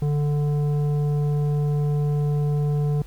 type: tone with tanh clipping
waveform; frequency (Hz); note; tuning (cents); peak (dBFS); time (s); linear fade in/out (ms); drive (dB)
triangle; 146.83; D3; 0; -21; 0.02-3.02; 2; 14
effects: added 45 Hz sine -38 dBFS peak until 3.06 s + pink hiss -53 dBFS RMS until 3.06 s